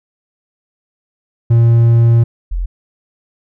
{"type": "tone pair in turn", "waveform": ["triangle", "sine"], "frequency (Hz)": [116.54, 43.45], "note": ["A#2", "F1"], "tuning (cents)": [0, -8], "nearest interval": "octave + perfect fourth", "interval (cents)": 1708, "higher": "first", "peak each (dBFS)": [-4, -15], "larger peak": "first", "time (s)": [[1.5, 2.24], [2.51, 2.66]], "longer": "first", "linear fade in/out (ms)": 10, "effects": []}